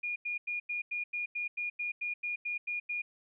sine tone bursts, 2432 Hz, D#7, 40 cents flat, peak -32 dBFS, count 14, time 0.03-3.02 s, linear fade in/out 10 ms, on 130 ms, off 90 ms, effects none

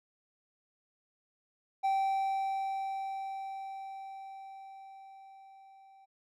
triangle tone with level ramp, 777 Hz, G5, 16 cents flat, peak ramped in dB -24 to -54 dBFS, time 1.83-6.06 s, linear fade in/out 20 ms, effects none

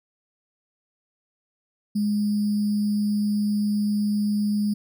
sine tone with sample-and-hold, 207.7 Hz, G#3, in tune, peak -20 dBFS, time 1.95-4.74 s, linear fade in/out 10 ms, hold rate 4900 Hz, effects none

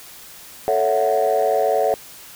sine chord, F# minor seventh, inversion first, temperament equal, 440 / 554.4 / 659.3 / 740 Hz, A4 / C#5 / E5 / F#5, 0 / 0 / 0 / 0 cents, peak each -20 dBFS, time 0.68-1.94 s, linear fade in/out 0 ms, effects tanh soft clip ceiling -9 dBFS + white hiss -41 dBFS RMS until 2.35 s

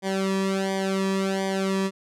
sawtooth tone with flanger, 192.8 Hz, G3, 28 cents flat, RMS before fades -25 dBFS, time 0.02-1.91 s, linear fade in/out 50 ms, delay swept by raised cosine 0.74 to 1.39 ms, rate 1.4 Hz, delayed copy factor -1, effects low-pass 9000 Hz 12 dB/octave

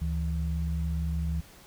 sine tone pair together, 73.05 / 164 Hz, D2 / E3, -9 / -9 cents, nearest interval octave + major second, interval 1400 cents, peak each -28 / -32 dBFS, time 0.01-1.41 s, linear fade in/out 10 ms, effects pink hiss -53 dBFS RMS until 1.66 s

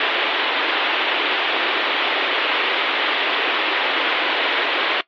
white band-pass noise, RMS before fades -20 dBFS, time 0-5.01 s, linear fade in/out 2 ms, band 290 to 3500 Hz, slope 48 dB/octave, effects noise-tail reverb RT60 0.1 s tail -19 dB re dry + MP3 48 kbps

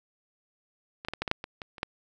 clicks, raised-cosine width 0.3 ms, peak -23 / -13 / -18 / -13 / -15 / -7 / -20 / -22 / -29 / -12 dBFS, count 10, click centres 1.049 / 1.085 / 1.136 / 1.22 / 1.278 / 1.314 / 1.441 / 1.618 / 1.782 / 1.831 s, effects none

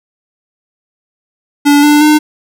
square tone with pitch steps, 288.6 / 295.5 / 302.6 Hz, D4 / D4 / D#4, -30 / +11 / -48 cents, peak -5 dBFS, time 1.65-2.19 s, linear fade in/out 20 ms, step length 180 ms, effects none

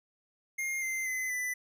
square tone with pitch steps, 2125 / 2080 / 2036 / 1993 Hz, C7 / C7 / C7 / B6, +26 / -11 / -48 / +15 cents, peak -32 dBFS, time 0.58-1.54 s, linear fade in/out 10 ms, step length 240 ms, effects none

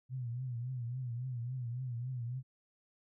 sine tone with vibrato, 123.47 Hz, B2, in tune, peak -36 dBFS, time 0.09-2.43 s, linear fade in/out 50 ms, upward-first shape triangle, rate 3.6 Hz, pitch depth 120 cents each way, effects none

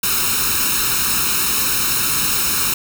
white noise with comb filter, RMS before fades -18 dBFS, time 0.03-2.74 s, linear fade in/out 5 ms, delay 0.75 ms, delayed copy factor +0.8, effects none

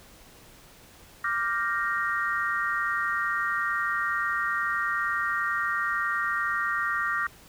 sine chord, G minor seventh, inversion second, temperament equal, 1174.7 / 1396.9 / 1568 / 1864.7 Hz, D6 / F6 / G6 / Bb6, 0 / 0 / 0 / 0 cents, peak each -30 / -30 / -34 / -29 dBFS, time 1.24-7.27 s, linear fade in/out 5 ms, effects pink hiss -52 dBFS RMS until 7.48 s

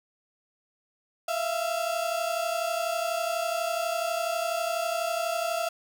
35% pulse tone pair together, 656 / 688.1 Hz, E5 / F5, -9 / -26 cents, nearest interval minor second, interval 83 cents, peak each -28 dBFS, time 1.28-5.69 s, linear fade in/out 5 ms, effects none

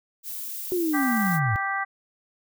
violet noise, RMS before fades -34 dBFS, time 0.23-1.4 s, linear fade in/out 50 ms
sine linear sweep, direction down, 370 to 96.9 Hz, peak -22 dBFS, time 0.72-1.56 s, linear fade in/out 0 ms
harmonic tone, 392 Hz, G4, in tune, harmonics 2 / 3 / 4 / 5, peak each -30 / -30 / -30 / -30 dBFS, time 0.93-1.85 s, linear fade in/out 20 ms
effects none

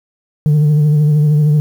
sine tone with vibrato, 150 Hz, D3, 37 cents sharp, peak -5 dBFS, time 0.46-1.6 s, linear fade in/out 0 ms, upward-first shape triangle, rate 13 Hz, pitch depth 46 cents each way, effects tanh soft clip ceiling -7 dBFS + 7-bit

